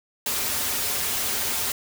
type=noise with comb filter; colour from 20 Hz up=white; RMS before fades=-26 dBFS; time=0.26-1.72 s; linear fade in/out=2 ms; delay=6.1 ms; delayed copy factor=-0.75; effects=none